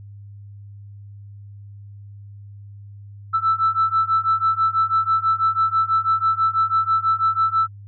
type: beating tone pair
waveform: sine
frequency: 1318.5 / 1324.6 Hz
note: E6 / E6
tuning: 0 / +8 cents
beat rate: 6.1 Hz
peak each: -19 / -18 dBFS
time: 3.33-7.68 s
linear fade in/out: 20 ms
effects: tanh soft clip ceiling -10 dBFS + added 101 Hz sine -37 dBFS peak until 7.87 s